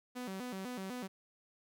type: tone with vibrato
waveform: sawtooth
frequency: 218 Hz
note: A3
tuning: 16 cents flat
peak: -36 dBFS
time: 0.15-1.08 s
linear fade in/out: 20 ms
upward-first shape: square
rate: 4 Hz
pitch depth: 230 cents each way
effects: none